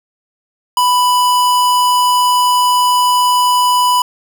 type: tone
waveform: square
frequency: 991 Hz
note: B5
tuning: 6 cents sharp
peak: -10 dBFS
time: 0.77-4.02 s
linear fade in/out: 2 ms
effects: none